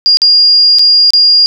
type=tone with dropouts; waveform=sine; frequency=4829 Hz; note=D8; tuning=47 cents sharp; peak=-3 dBFS; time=0.06-1.46 s; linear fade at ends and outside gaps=0 ms; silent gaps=0.171-0.218 / 0.786-0.793 / 1.105-1.135 s; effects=none